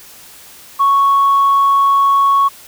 sine tone, 1108.7 Hz, C#6, in tune, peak -7 dBFS, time 0.79-2.49 s, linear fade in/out 20 ms, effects tanh soft clip ceiling -5 dBFS + white hiss -39 dBFS RMS until 2.67 s

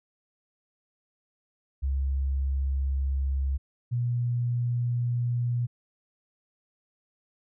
sine tone pair in turn, 67.8 / 120.81 Hz, C#2 / B2, -38 / -38 cents, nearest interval minor seventh, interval 1000 cents, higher second, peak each -24 dBFS, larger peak neither, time 1.82-3.58 / 3.91-5.67 s, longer neither, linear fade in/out 20 ms, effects none

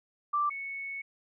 sine tone pair in turn, 1174.7 / 2211 Hz, D6 / C#7, 0 / -5 cents, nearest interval major seventh, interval 1095 cents, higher second, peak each -25 / -35 dBFS, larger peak first, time 0.33-0.5 / 0.5-1.02 s, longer second, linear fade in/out 10 ms, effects none

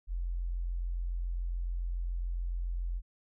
sine tone, 43.55 Hz, F1, 4 cents flat, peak -31 dBFS, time 0.07-3.02 s, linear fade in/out 50 ms, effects none

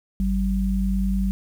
sine tone pair together, 50.58 / 192.2 Hz, G#1 / G3, -45 / -34 cents, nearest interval octave + major seventh, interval 2311 cents, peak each -22 dBFS, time 0.2-1.31 s, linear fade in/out 0 ms, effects 8-bit

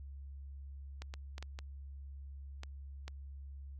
clicks, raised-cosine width 0.2 ms, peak -28 dBFS, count 7, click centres 1.02 / 1.139 / 1.381 / 1.426 / 1.589 / 2.634 / 3.08 s, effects added 69 Hz sine -45 dBFS peak until 3.79 s

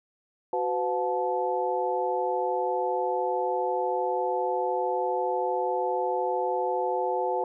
sine tone cluster, 371.3 / 504 / 716 / 870 Hz, F#4 / B4 / F5 / A5, +6 / +35 / +43 / -20 cents, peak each -31 / -29 / -32 / -29 dBFS, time 0.53-7.44 s, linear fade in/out 2 ms, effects none

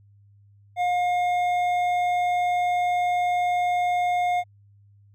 triangle tone with hard clipping, 714 Hz, F5, 38 cents sharp, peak -22 dBFS, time 0.76-4.44 s, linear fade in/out 50 ms, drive 11 dB, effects added 101 Hz sine -52 dBFS peak until 5.14 s

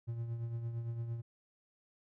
triangle tone with tremolo, 116.54 Hz, A#2, in tune, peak -32 dBFS, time 0.07-1.22 s, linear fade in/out 20 ms, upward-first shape triangle, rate 8.8 Hz, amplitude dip 55%, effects none

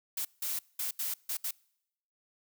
blue noise bursts at uneven times, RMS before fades -34 dBFS, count 6, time 0.17-0.25 / 0.42-0.59 / 0.79-0.91 / 0.99-1.14 / 1.29-1.37 / 1.44-1.51 s, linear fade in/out 5 ms, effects noise-tail reverb RT60 0.8 s tail -26 dB re dry

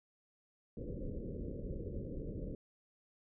pink low-pass noise, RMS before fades -42 dBFS, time 0.77-2.55 s, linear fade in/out 2 ms, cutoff 560 Hz, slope 96 dB/octave, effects none

